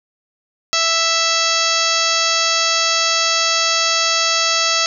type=harmonic tone with a mistuned harmonic; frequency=660 Hz; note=E5; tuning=2 cents sharp; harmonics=1 / 2 / 3 / 4 / 5 / 6 / 7 / 8 / 9 / 10; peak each=-26 / -21 / -25 / -23 / -24 / -24 / -22 / -22 / -27 / -24 dBFS; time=0.73-4.86 s; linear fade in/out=0 ms; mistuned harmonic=7; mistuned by=-25 cents; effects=none